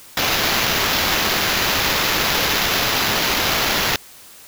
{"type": "noise with sample-and-hold", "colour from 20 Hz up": "blue", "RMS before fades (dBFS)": -19, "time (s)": [0.17, 3.96], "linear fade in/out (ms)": 2, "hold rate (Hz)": 8820, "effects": ["white hiss -43 dBFS RMS until 4.47 s"]}